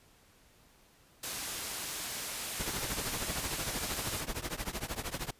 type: low-pass noise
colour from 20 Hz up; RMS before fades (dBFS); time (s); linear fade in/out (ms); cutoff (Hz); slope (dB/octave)
white; -39; 1.23-4.21; 5; 12000; 12
type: noise with tremolo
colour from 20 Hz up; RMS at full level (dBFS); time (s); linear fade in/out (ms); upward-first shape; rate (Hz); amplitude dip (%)
pink; -34; 2.59-5.31; 10; triangle; 13; 95
effects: pink hiss -63 dBFS RMS until 5.39 s + resampled to 32000 Hz